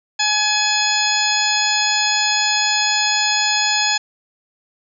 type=harmonic tone; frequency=844 Hz; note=G#5; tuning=28 cents sharp; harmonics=1 / 2 / 3 / 4 / 5 / 6 / 8; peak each=-23 / -23 / -23 / -23 / -23 / -23 / -23 dBFS; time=0.19-3.98 s; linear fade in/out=10 ms; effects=none